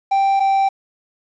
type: tone pair in turn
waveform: triangle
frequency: 784 / 780.9 Hz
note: G5 / G5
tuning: 0 / -7 cents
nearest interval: unison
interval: 7 cents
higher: first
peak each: -11 dBFS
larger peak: neither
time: 0.11-0.4 / 0.4-0.69 s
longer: neither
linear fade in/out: 10 ms
effects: resampled to 16000 Hz + 8-bit